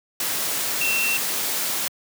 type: tone in noise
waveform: sine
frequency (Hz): 2700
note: E7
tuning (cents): +41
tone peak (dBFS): -21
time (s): 0.81-1.17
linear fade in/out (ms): 2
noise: white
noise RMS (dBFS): -25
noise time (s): 0.2-1.88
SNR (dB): +1
effects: high-pass 150 Hz 12 dB/octave